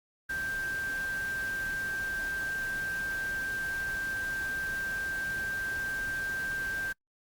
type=tone in noise; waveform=sine; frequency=1574 Hz; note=G6; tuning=7 cents sharp; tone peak=-31 dBFS; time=0.29-6.93 s; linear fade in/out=10 ms; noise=pink; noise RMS=-44 dBFS; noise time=0.29-6.93 s; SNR=+10 dB; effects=noise-tail reverb RT60 0.1 s tail -26 dB re dry + Opus 48 kbps